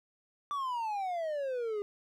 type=exponential sweep; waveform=triangle; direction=down; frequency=1174.7 to 403.1 Hz; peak=-30 dBFS; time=0.51-1.82 s; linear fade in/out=0 ms; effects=none